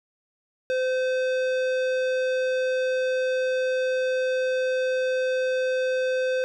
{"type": "tone with tanh clipping", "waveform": "sine", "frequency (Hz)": 514, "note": "C5", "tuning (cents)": -31, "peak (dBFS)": -24, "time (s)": [0.7, 6.44], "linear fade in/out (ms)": 0, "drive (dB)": 16, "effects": []}